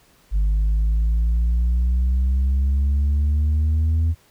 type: exponential sweep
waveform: sine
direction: up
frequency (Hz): 50 to 82.41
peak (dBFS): -13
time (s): 0.31-4.15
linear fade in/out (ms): 50
effects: tanh soft clip ceiling -15 dBFS + pink hiss -56 dBFS RMS until 4.3 s